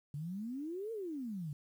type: exponential two-way sweep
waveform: sine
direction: up then down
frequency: 139.4 to 465.2 to 139.4 Hz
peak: -38 dBFS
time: 0.14-1.53 s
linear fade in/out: 2 ms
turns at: 0.92 s
effects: 11-bit